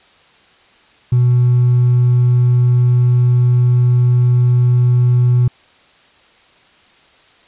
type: tone with hard clipping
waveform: triangle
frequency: 123.1 Hz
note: B2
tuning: 5 cents flat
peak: -8 dBFS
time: 1.12-5.48 s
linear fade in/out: 5 ms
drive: 2 dB
effects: white hiss -49 dBFS RMS until 7.47 s + resampled to 8000 Hz